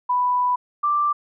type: tone pair in turn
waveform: sine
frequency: 990 / 1177.3 Hz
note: B5 / D6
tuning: +4 / +4 cents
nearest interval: minor third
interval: 300 cents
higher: second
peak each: -17 dBFS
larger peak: neither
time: 0.09-0.56 / 0.83-1.13 s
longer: first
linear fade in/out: 10 ms
effects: none